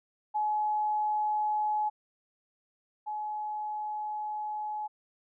sine tone pair in turn, 848 / 848 Hz, G#5 / G#5, +36 / +36 cents, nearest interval unison, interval 0 cents, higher neither, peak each -26 / -32 dBFS, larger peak first, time 0.34-1.9 / 3.06-4.88 s, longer second, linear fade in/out 20 ms, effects none

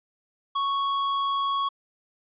square tone, 1108.7 Hz, C#6, in tune, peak -24 dBFS, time 0.55-1.69 s, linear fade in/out 10 ms, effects resampled to 8000 Hz

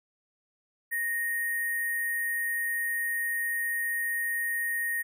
sine tone with sample-and-hold, 1864.7 Hz, A#6, in tune, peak -27 dBFS, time 0.91-5.03 s, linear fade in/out 20 ms, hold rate 11025 Hz, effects none

